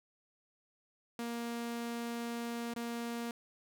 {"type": "tone with dropouts", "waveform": "sawtooth", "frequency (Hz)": 234.9, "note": "A#3", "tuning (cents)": 13, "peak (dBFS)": -33, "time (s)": [1.19, 3.31], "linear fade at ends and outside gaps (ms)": 2, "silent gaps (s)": [2.738, 2.762], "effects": []}